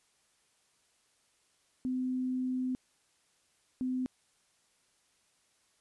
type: tone bursts at uneven times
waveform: sine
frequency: 255.5 Hz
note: C4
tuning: 41 cents flat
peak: -30 dBFS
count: 2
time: 1.85-2.75 / 3.81-4.06 s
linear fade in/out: 0 ms
effects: white hiss -71 dBFS RMS until 5.8 s + resampled to 24000 Hz